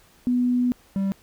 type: tone pair in turn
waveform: sine / triangle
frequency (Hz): 246.9 / 195.05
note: B3 / G3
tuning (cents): 0 / -8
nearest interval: major third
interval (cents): 408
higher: first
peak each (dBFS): -18 / -19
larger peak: first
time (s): 0.27-0.72 / 0.96-1.12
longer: first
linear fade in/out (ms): 0
effects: pink hiss -56 dBFS RMS until 1.22 s